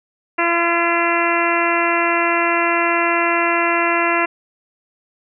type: harmonic tone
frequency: 340.6 Hz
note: F4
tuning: 43 cents flat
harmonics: 1 / 2 / 3 / 4 / 5 / 6 / 7 / 8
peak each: -22 / -22 / -21 / -23 / -24 / -23 / -25 / -24 dBFS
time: 0.38-4.26 s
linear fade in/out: 10 ms
effects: none